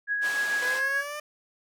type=tone with tremolo; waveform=sine; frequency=1661.2 Hz; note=G#6; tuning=in tune; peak=-23 dBFS; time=0.07-1.04 s; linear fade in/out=50 ms; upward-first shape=sine; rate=6.8 Hz; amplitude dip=35%
type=band-pass noise; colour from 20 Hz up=pink; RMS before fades=-37 dBFS; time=0.21-0.82 s; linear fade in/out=50 ms; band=600 to 9000 Hz; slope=12 dB/octave
type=linear sweep; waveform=15% pulse; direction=up; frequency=493.9 to 603 Hz; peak=-27 dBFS; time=0.62-1.2 s; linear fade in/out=5 ms
effects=none